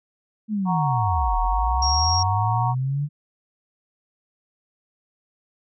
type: linear two-way sweep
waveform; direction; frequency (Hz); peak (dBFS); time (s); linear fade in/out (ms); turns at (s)
sine; down then up; 221.2 to 37.6 to 148.8; -21; 0.48-3.09; 50; 1.37
type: chord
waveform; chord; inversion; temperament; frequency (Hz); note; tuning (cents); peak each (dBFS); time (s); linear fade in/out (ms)
sine; F# major; none; equal; 740 / 932.3 / 1108.7; F#5 / A#5 / C#6; 0 / 0 / 0; -26 / -24 / -28; 0.65-2.75; 50
type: tone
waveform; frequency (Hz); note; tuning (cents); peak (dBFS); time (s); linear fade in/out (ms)
sine; 5588; F8; 0; -21; 1.82-2.23; 5
effects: none